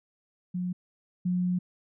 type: tone pair in turn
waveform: sine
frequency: 180 / 180 Hz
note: F#3 / F#3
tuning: -47 / -47 cents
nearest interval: unison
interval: 0 cents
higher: neither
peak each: -28 / -24 dBFS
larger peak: second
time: 0.54-0.73 / 1.25-1.59 s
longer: second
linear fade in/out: 10 ms
effects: none